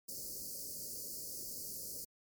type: band-stop noise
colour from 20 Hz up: white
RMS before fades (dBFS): -44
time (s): 0.08-2.05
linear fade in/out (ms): 10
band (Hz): 600 to 4500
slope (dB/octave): 96
effects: MP3 96 kbps